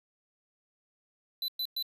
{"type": "tone bursts", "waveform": "square", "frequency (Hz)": 4001, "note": "B7", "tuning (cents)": 22, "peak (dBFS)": -31, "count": 3, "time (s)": [1.42, 1.826], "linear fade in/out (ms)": 2, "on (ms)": 62, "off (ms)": 110, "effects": ["10-bit"]}